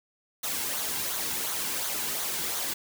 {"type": "noise with flanger", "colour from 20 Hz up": "white", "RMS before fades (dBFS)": -31, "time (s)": [0.43, 2.74], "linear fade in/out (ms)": 10, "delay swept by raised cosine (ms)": [0.38, 1.68], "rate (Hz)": 2.8, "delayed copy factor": -0.5, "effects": []}